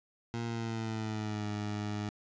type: tone with pitch glide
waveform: 20% pulse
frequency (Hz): 116.7 to 104.57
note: A#2 to G#2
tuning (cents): +2 to +12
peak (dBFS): -29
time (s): 0.34-2.09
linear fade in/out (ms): 0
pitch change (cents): -190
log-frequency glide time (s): 0.45-1.47
effects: resampled to 16000 Hz + 11-bit